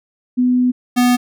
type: tone pair in turn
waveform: sine / square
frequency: 249.5 / 246.5 Hz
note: B3 / B3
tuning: +18 / -3 cents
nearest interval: unison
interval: 21 cents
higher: first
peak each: -11 dBFS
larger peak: neither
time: 0.37-0.72 / 0.96-1.17 s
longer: first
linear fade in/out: 20 ms
effects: none